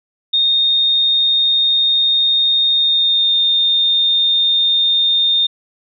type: tone with pitch glide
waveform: sine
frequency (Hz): 3684 to 3644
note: A#7 to A#7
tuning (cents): -21 to -40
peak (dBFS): -11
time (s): 0.33-5.47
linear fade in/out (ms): 10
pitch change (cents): -19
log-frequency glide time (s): 2.69-3.34
effects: none